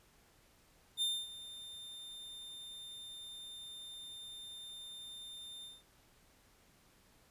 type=tone with ADSR envelope; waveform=45% pulse; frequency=3610 Hz; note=A7; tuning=44 cents sharp; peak=-31 dBFS; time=0.97-5.83 s; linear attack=47 ms; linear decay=250 ms; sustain=-16 dB; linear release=190 ms; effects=pink hiss -67 dBFS RMS until 7.3 s + resampled to 32000 Hz